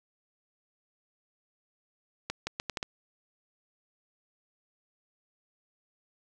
accelerating click train, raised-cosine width 0.2 ms, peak -15 dBFS, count 6, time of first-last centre 2.3-2.829 s, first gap 170 ms, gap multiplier 0.76, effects none

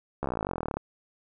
slowing click train, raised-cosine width 1 ms, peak -16 dBFS, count 27, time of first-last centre 0.23-0.77 s, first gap 14 ms, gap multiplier 1.03, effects none

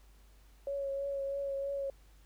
sine tone with vibrato, 554.4 Hz, C#5, in tune, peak -33 dBFS, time 0.67-1.9 s, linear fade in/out 2 ms, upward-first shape triangle, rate 3.1 Hz, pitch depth 23 cents each way, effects added 50 Hz sine -57 dBFS peak until 2.25 s + pink hiss -67 dBFS RMS until 2.25 s

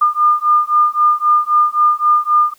sine beating tone pair, 1207 / 1210.8 Hz, D6 / D#6, +47 / -48 cents, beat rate 3.8 Hz, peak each -13 dBFS, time 0.01-2.54 s, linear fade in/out 10 ms, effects white hiss -52 dBFS RMS until 2.58 s

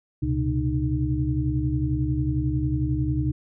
sine tone cluster, 70 / 123.1 / 134.2 / 305.5 Hz, C#2 / B2 / C3 / D#4, +18 / -5 / +44 / -32 cents, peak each -27 dBFS, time 0.22-3.32 s, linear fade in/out 10 ms, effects none

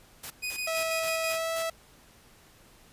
white noise bursts, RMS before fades -39 dBFS, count 6, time 0.23-1.63 s, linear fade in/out 10 ms, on 75 ms, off 190 ms
sawtooth tone with tremolo, 2489 Hz, D#7, in tune, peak -27 dBFS, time 0.42-1.39 s, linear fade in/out 20 ms, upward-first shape square, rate 6.1 Hz, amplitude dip 50%
sawtooth tone with pitch glide, 650 to 656 Hz, E5 to E5, -24 to -9 cents, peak -25 dBFS, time 0.67-1.7 s, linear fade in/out 5 ms, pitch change +15 cents, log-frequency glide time 1.31-1.53 s
effects pink hiss -57 dBFS RMS until 2.92 s + resampled to 32000 Hz

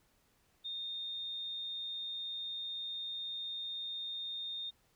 sine tone, 3658 Hz, A#7, 33 cents flat, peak -38 dBFS, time 0.64-4.71 s, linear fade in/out 20 ms, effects pink hiss -72 dBFS RMS until 4.95 s

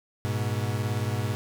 40% pulse beating tone pair, 103.83 / 121.83 Hz, G#2 / B2, 0 / -23 cents, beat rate 18 Hz, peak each -27 / -29 dBFS, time 0.25-1.35 s, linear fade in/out 0 ms, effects none

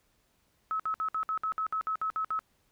sine tone bursts, 1291 Hz, E6, 37 cents flat, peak -28 dBFS, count 12, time 0.71-2.391 s, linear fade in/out 0 ms, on 86 ms, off 59 ms, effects pink hiss -71 dBFS RMS until 2.71 s

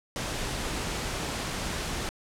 pink noise, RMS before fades -32 dBFS, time 0.16-2.09 s, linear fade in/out 0 ms, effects low-pass 9000 Hz 12 dB/octave

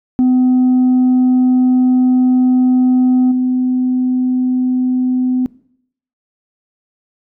sine tone with level steps, 253.6 Hz, B3, 46 cents sharp, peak -6 / -11 dBFS, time 0.19-5.46 s, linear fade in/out 0 ms, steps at 3.31 s, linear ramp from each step 10 ms, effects noise-tail reverb RT60 0.7 s tail -21 dB re dry + tanh soft clip ceiling -7 dBFS

